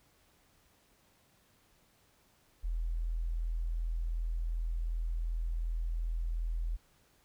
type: tone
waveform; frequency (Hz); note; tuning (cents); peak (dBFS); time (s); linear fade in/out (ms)
sine; 41.35; E1; +6; -31; 2.63-6.77; 20
effects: pink hiss -68 dBFS RMS until 7.24 s